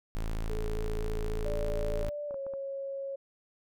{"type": "tone", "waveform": "square", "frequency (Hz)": 27.4, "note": "A0", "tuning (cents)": -6, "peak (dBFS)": -31, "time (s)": [0.15, 2.09], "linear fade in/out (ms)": 0}
{"type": "tone with vibrato", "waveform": "sine", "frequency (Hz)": 426.4, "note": "G#4", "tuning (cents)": 46, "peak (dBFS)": -37, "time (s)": [0.49, 2.03], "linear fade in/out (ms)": 10, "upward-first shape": "triangle", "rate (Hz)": 3.7, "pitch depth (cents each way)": 12}
{"type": "tone with pitch glide", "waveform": "sine", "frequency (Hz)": [587.3, 548], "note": ["D5", "C#5"], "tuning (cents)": [0, -20], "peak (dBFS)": -34, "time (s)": [1.45, 3.16], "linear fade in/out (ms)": 10, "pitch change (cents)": -120, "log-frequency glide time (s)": [2.28, 2.36]}
{"type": "clicks", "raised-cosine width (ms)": 1, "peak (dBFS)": -33, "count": 7, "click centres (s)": [1.538, 1.688, 2.043, 2.309, 2.343, 2.466, 2.537]}
{"effects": []}